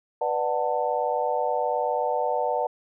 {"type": "chord", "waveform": "sine", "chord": "B minor seventh", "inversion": "none", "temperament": "just", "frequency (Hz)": [493.9, 592.7, 740.8, 889], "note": ["B4", "D5", "F#5", "A5"], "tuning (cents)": [0, 16, 2, 18], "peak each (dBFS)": -28, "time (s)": [0.21, 2.67], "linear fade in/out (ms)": 5, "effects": []}